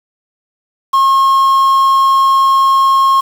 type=tone with quantisation; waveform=triangle; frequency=1079 Hz; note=C#6; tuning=47 cents flat; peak=-5 dBFS; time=0.93-3.21 s; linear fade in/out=10 ms; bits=5; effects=none